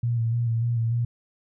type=tone with vibrato; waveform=sine; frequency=116.6 Hz; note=A#2; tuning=1 cent sharp; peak=-21 dBFS; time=0.03-1.05 s; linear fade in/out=5 ms; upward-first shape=square; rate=3.4 Hz; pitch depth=31 cents each way; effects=none